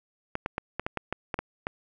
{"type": "clicks", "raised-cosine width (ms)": 0.5, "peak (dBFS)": -14, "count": 10, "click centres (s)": [0.354, 0.461, 0.581, 0.796, 0.865, 0.973, 1.126, 1.342, 1.39, 1.669], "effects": []}